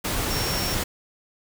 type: tone in noise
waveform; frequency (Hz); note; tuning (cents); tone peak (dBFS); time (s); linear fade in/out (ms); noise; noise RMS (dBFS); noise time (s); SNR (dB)
sine; 5490; F8; -31; -30; 0.3-0.75; 10; pink; -26; 0.04-0.84; -7
effects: none